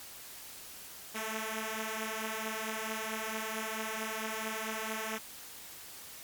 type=beating tone pair; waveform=5% pulse; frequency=218.1 / 222.6 Hz; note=A3 / A3; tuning=-15 / +20 cents; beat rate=4.5 Hz; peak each=-26 / -28 dBFS; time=1.14-5.19 s; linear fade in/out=20 ms; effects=white hiss -48 dBFS RMS until 6.23 s + MP3 96 kbps